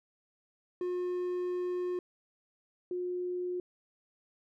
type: tone pair in turn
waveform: triangle / sine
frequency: 359.1 / 359.1 Hz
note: F4 / F4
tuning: +48 / +48 cents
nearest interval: unison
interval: 0 cents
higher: neither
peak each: -29 / -32 dBFS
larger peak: first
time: 0.81-1.99 / 2.91-3.6 s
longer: first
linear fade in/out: 2 ms
effects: none